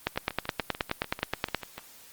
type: two click trains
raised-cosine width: 0.3 ms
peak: -9 / -20 dBFS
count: 15 / 12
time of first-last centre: 0.07-1.547 / 0.16-1.78 s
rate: 9.48 / 6.79 Hz
effects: white hiss -52 dBFS RMS until 2.12 s + Opus 24 kbps